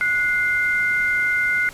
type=tone pair together; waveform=sine; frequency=1464.1 / 2093 Hz; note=F#6 / C7; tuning=-19 / 0 cents; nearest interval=tritone; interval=619 cents; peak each=-20 dBFS; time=0.01-1.69 s; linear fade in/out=0 ms; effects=pink hiss -41 dBFS RMS until 1.73 s + resampled to 32000 Hz